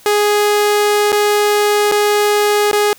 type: tone with dropouts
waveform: sawtooth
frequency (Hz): 415.3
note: G#4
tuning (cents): 0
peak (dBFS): -7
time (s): 0.06-2.93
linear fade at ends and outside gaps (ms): 1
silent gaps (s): 1.12-1.127 / 1.915-1.92 / 2.714-2.73
effects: white hiss -44 dBFS RMS until 2.98 s